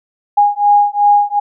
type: beating tone pair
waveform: sine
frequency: 820 / 822.7 Hz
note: G#5 / G#5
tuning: -22 / -17 cents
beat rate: 2.7 Hz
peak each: -11 dBFS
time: 0.37-1.4 s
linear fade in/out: 10 ms
effects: none